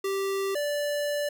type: tone pair in turn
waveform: square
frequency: 390.9 / 584 Hz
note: G4 / D5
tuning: -5 / -10 cents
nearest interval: perfect fifth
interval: 695 cents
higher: second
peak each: -27 dBFS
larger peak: neither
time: 0.04-0.55 / 0.55-1.29 s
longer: second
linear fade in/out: 5 ms
effects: none